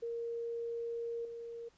sine tone with level steps, 466.2 Hz, A#4, in tune, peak -36 / -42 dBFS, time 0.02-1.69 s, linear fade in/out 10 ms, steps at 1.25 s, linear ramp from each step 2 ms, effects pink hiss -69 dBFS RMS until 1.77 s + resampled to 16000 Hz

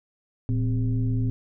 sine tone with frequency modulation, 114.9 Hz, A#2, 25 cents flat, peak -21 dBFS, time 0.49-1.3 s, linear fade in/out 0 ms, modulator 144 Hz, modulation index 0.79, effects none

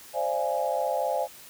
sine chord, D half-diminished seventh, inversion third, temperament equal with one note detuned, 523.3 / 587.3 / 682.1 / 830.6 Hz, C5 / D5 / F5 / Ab5, 0 / 0 / -41 / 0 cents, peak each -30 dBFS, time 0.13-1.28 s, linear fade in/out 50 ms, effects white hiss -48 dBFS RMS until 1.49 s

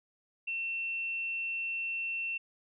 sine tone, 2700 Hz, E7, 41 cents sharp, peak -32 dBFS, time 0.47-2.38 s, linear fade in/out 10 ms, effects none

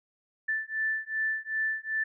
sine beating tone pair, 1760 / 1762.6 Hz, A6 / A6, 0 / +3 cents, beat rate 2.6 Hz, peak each -31 dBFS, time 0.48-2.04 s, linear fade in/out 10 ms, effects none

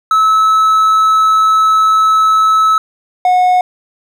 triangle tone pair in turn, 1299 / 729 Hz, E6 / F#5, -26 / -26 cents, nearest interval minor seventh, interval 1000 cents, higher first, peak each -5 dBFS, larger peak neither, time 0.11-2.78 / 3.25-3.61 s, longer first, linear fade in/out 2 ms, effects none

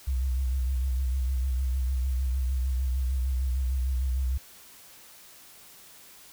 sine tone with vibrato, 64.4 Hz, C2, 27 cents flat, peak -24 dBFS, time 0.07-4.38 s, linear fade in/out 10 ms, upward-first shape sine, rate 6.6 Hz, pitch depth 68 cents each way, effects white hiss -51 dBFS RMS until 6.32 s

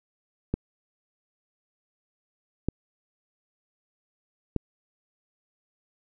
clicks, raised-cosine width 3 ms, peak -12 dBFS, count 3, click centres 0.54 / 2.686 / 4.563 s, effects none

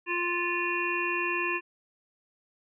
harmonic tone with a mistuned harmonic, 350 Hz, F4, 4 cents sharp, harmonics 1 / 3 / 5 / 7 / 8, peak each -33 / -33 / -33 / -33 / -33 dBFS, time 0.06-1.61 s, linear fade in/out 50 ms, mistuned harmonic 8, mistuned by -45 cents, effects none

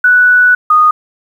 sine tone pair in turn, 1480 / 1235.3 Hz, F#6 / D#6, 0 / -13 cents, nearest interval minor third, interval 313 cents, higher first, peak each -4 dBFS, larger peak neither, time 0.04-0.55 / 0.7-0.91 s, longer first, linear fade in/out 5 ms, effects 7-bit

